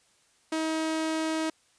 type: tone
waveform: sawtooth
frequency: 318.1 Hz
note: D#4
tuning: 38 cents sharp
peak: -23 dBFS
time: 0.52-1.5 s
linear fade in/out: 5 ms
effects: white hiss -65 dBFS RMS until 1.78 s + resampled to 22050 Hz